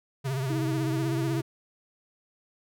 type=tone with vibrato; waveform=square; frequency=133.6 Hz; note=C3; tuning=36 cents sharp; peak=-28 dBFS; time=0.24-1.42 s; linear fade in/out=20 ms; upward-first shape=triangle; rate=16 Hz; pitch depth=100 cents each way
type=tone with pitch glide; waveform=sine; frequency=321.4 to 330.4 Hz; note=E4 to E4; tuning=-44 to +4 cents; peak=-29 dBFS; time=0.5-1.41 s; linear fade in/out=2 ms; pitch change=+48 cents; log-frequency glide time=0.92-1.07 s
effects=none